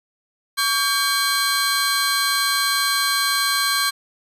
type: tone cluster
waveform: sawtooth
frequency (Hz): 1130 / 1595 / 4122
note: C#6 / G6 / C8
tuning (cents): +33 / +30 / -27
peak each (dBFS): -19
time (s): 0.57-3.91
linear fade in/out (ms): 20
effects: resampled to 32000 Hz